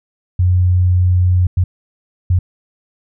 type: tone bursts at uneven times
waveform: sine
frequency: 90.4 Hz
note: F#2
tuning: 40 cents flat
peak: -9 dBFS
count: 3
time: 0.39-1.47 / 1.57-1.64 / 2.3-2.39 s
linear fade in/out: 5 ms
effects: none